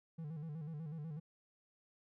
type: tone with vibrato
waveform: triangle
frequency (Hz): 155.56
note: D#3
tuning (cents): 0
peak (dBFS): -40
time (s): 0.18-1.2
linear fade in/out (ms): 10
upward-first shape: square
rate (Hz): 8.1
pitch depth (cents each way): 88
effects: none